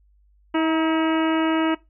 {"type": "harmonic tone with a mistuned harmonic", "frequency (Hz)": 321.1, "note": "E4", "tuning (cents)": -45, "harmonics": [1, 2, 3, 4, 5, 6, 7, 8, 9], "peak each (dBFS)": [-19, -28, -27, -30, -34, -36, -36, -40, -35], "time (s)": [0.54, 1.75], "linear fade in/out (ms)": 10, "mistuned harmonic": 3, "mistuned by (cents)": -30, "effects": ["noise-tail reverb RT60 0.2 s tail -19 dB re dry", "added 50 Hz sine -55 dBFS peak until 1.89 s"]}